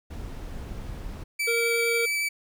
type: noise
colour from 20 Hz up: brown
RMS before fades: -36 dBFS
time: 0.1-1.24 s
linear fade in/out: 10 ms
type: tone with vibrato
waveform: 40% pulse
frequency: 2307 Hz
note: D7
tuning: 31 cents flat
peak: -24 dBFS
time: 1.39-2.29 s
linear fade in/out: 10 ms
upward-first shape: triangle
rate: 11 Hz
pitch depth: 12 cents each way
type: harmonic tone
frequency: 466.2 Hz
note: A#4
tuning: in tune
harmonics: 1 / 3 / 5 / 7 / 8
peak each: -25 / -35 / -39 / -42 / -43 dBFS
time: 1.47-2.06 s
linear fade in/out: 10 ms
effects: none